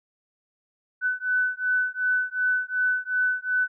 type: beating tone pair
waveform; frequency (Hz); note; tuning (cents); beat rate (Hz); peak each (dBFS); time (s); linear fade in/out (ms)
sine; 1500 / 1502.7; F#6 / F#6; +23 / +26; 2.7; -25; 1.01-3.68; 50
effects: none